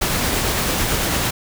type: noise with tremolo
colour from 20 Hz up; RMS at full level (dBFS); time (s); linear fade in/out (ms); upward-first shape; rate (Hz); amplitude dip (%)
pink; -19; 0.01-1.31; 10; triangle; 9; 25
effects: none